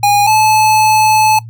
square tone pair in turn, 819 / 865.2 Hz, G#5 / A5, -24 / -29 cents, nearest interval minor second, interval 95 cents, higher second, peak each -8 dBFS, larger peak neither, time 0.03-0.27 / 0.27-1.39 s, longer second, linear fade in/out 5 ms, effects noise-tail reverb RT60 0.1 s tail -20 dB re dry + added 114 Hz sine -27 dBFS peak until 1.49 s

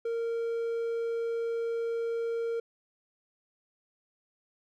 triangle tone, 462.2 Hz, A#4, 15 cents flat, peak -27 dBFS, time 0.05-2.6 s, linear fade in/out 5 ms, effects none

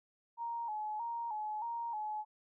sine tone with vibrato, 892 Hz, A5, 23 cents sharp, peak -36 dBFS, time 0.37-2.25 s, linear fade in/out 50 ms, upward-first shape square, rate 1.6 Hz, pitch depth 80 cents each way, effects none

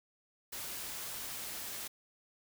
white noise, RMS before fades -42 dBFS, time 0.52-1.88 s, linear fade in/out 10 ms, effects none

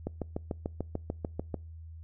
click train, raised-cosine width 2 ms, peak -19 dBFS, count 11, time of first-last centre 0.07-1.543 s, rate 6.79 Hz, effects noise-tail reverb RT60 0.4 s tail -26 dB re dry + added 81 Hz sine -43 dBFS peak until 2.03 s

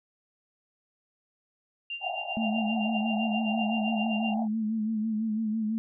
sine tone with tremolo, 2784 Hz, F7, 6 cents flat, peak -31 dBFS, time 1.9-4.34 s, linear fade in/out 2 ms, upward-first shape sine, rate 7.7 Hz, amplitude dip 75%
white band-pass noise, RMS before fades -35 dBFS, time 2-4.48 s, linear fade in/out 50 ms, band 660 to 790 Hz, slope 96 dB/octave
sine tone with vibrato, 218.7 Hz, A3, 10 cents flat, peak -26 dBFS, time 2.37-5.78 s, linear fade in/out 0 ms, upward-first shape sine, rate 6 Hz, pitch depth 52 cents each way
effects none

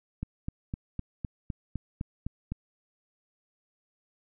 click train, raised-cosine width 5 ms, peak -20 dBFS, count 10, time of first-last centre 0.23-2.52 s, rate 3.93 Hz, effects none

